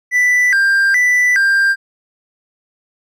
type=tone with vibrato; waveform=triangle; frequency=1775 Hz; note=A6; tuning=15 cents sharp; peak=-8 dBFS; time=0.11-1.76 s; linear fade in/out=50 ms; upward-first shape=square; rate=1.2 Hz; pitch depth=190 cents each way; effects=none